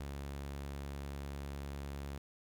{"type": "tone", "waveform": "sawtooth", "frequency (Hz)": 70.1, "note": "C#2", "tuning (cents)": 20, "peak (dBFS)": -37, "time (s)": [0, 2.18], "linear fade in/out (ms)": 5, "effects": ["12-bit"]}